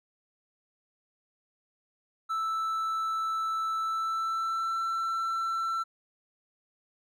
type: tone with pitch glide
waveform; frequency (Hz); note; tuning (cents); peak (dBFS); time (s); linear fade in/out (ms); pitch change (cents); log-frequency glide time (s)
triangle; 1318.5 to 1340.8; E6 to E6; 0 to +29; -26; 2.29-5.84; 20; +29; 3.79-4.8
effects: none